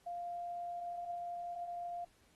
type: tone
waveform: sine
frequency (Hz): 698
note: F5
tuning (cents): -1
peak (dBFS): -39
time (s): 0.06-2.05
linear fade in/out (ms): 10
effects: pink hiss -70 dBFS RMS until 2.35 s + AAC 32 kbps